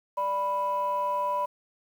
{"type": "tone pair together", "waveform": "sine", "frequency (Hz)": [587.3, 987.7], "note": ["D5", "B5"], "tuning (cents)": [0, 0], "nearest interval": "major sixth", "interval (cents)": 900, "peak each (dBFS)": [-30, -25], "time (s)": [0.17, 1.46], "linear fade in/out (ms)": 10, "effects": ["tanh soft clip ceiling -20 dBFS", "9-bit"]}